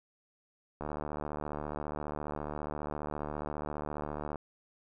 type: click train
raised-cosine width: 1 ms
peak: -23 dBFS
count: 266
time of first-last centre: 0.81-4.358 s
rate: 74.7 Hz
effects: none